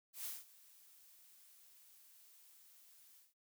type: noise with ADSR envelope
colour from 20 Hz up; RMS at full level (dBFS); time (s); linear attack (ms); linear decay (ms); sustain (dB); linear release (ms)
blue; -43; 0.13-3.34; 120; 190; -21; 160
effects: none